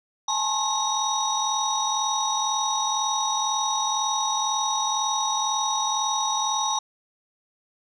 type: tone cluster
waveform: sine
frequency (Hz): 841 / 883 / 1073 / 3761 / 5860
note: G#5 / A5 / C6 / A#7 / F#8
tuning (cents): +22 / +6 / +43 / +15 / -18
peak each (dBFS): -28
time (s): 0.28-6.79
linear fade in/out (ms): 5
effects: tanh soft clip ceiling -14 dBFS